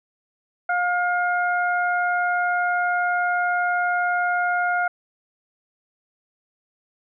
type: harmonic tone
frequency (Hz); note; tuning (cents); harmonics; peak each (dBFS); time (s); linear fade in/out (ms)
711; F5; +31; 1 / 2 / 3; -22 / -22 / -34; 0.69-4.88; 5
effects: none